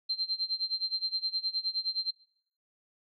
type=tone with tremolo; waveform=sine; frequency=4143 Hz; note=C8; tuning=18 cents flat; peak=-26 dBFS; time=0.09-2.11 s; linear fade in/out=10 ms; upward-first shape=sine; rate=9.6 Hz; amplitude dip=90%; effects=noise-tail reverb RT60 0.7 s tail -22 dB re dry